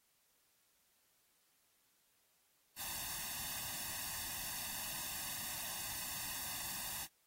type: noise with comb filter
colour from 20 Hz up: white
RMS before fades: -43 dBFS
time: 2.76-7.08 s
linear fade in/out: 50 ms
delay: 1.1 ms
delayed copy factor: +0.95
effects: white hiss -75 dBFS RMS until 7.26 s + AAC 48 kbps